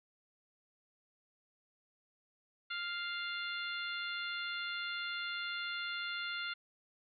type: harmonic tone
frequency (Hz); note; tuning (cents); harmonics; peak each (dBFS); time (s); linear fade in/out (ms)
698.5; F5; 0; 2 / 3 / 4 / 5 / 6; -40 / -44 / -45 / -45 / -48; 2.7-6.54; 10
effects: none